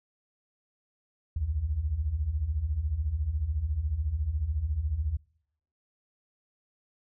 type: beating tone pair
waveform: sine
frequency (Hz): 65.41 / 79.41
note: C2 / D#2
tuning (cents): 0 / +36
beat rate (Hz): 14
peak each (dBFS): -33 / -28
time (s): 1.36-5.17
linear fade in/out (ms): 5
effects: noise-tail reverb RT60 0.7 s tail -24 dB re dry